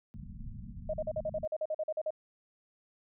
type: low-pass noise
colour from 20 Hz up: pink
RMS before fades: -44 dBFS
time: 0.14-1.45 s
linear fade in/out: 0 ms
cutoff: 240 Hz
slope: 96 dB/octave
type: tone bursts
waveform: sine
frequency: 622.3 Hz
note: D#5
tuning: in tune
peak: -30 dBFS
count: 14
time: 0.89-2.106 s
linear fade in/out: 5 ms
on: 46 ms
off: 44 ms
effects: none